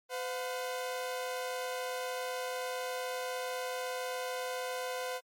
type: tone pair together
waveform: sawtooth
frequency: 508 / 718.4 Hz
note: B4 / F5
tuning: +49 / +49 cents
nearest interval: tritone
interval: 600 cents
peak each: -32 / -37 dBFS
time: 0.09-5.21 s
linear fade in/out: 50 ms
effects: MP3 64 kbps